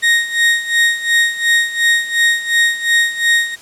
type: tone with tremolo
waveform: 35% pulse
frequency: 1864.7 Hz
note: A#6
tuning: in tune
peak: -7 dBFS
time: 0.02-3.56 s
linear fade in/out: 20 ms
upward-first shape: sine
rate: 2.8 Hz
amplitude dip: 80%
effects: white hiss -40 dBFS RMS until 3.61 s + low-pass 9000 Hz 12 dB/octave